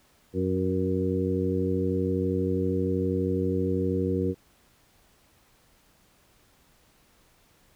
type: harmonic tone with a mistuned harmonic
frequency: 92.5 Hz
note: F#2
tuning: in tune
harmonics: 1 / 2 / 3 / 4 / 5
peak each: -30 / -30 / -30 / -30 / -30 dBFS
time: 0.33-4.35 s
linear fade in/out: 50 ms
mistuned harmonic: 5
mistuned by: +24 cents
effects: pink hiss -62 dBFS RMS until 7.75 s